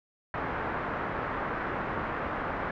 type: low-pass noise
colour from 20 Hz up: white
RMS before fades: -33 dBFS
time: 0.34-2.71 s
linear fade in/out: 2 ms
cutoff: 1600 Hz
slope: 24 dB/octave
effects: none